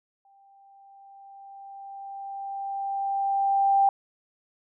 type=tone with exponential growth; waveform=sine; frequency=789 Hz; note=G5; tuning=11 cents sharp; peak=-16 dBFS; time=0.25-3.89 s; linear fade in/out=2 ms; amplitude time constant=790 ms; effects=none